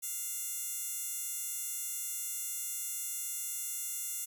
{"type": "tone with high-pass filter", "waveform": "15% pulse", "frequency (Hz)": 698.5, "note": "F5", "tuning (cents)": 0, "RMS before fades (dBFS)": -38, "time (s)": [0.02, 4.26], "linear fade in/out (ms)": 20, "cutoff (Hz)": 8900, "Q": 1.3, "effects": []}